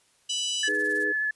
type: harmonic tone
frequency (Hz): 987.8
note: B5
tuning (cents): 0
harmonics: 3 / 4 / 5 / 6 / 7 / 8 / 9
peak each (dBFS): -28 / -38 / -39 / -35 / -43 / -37 / -43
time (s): 0.29-0.69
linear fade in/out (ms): 10
type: noise with tremolo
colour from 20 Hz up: violet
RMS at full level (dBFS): -39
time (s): 0.32-1.05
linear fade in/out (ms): 10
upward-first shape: triangle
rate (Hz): 19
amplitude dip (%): 90
type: tone with vibrato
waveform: sine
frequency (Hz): 1722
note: A6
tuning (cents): -38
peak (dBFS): -24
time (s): 0.63-1.31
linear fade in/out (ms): 5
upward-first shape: triangle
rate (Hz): 12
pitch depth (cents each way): 15
type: chord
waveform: sine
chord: G# minor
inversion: second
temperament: equal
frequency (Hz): 311.1 / 415.3 / 493.9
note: D#4 / G#4 / B4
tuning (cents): 0 / 0 / 0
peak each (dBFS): -34 / -31 / -36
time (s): 0.67-1.13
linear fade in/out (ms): 20
effects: white hiss -64 dBFS RMS until 1.35 s + resampled to 24000 Hz